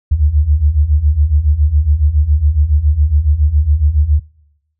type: beating tone pair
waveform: sine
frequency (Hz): 70.2 / 77.4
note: C#2 / D#2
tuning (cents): +22 / -9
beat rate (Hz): 7.2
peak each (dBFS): -14 / -10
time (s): 0.11-4.2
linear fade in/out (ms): 10
effects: noise-tail reverb RT60 0.9 s tail -23 dB re dry